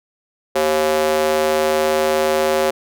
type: tone with high-pass filter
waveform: square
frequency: 77.3 Hz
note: D#2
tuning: 11 cents flat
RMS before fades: -17 dBFS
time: 0.55-2.71 s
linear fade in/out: 10 ms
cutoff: 480 Hz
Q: 3
effects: none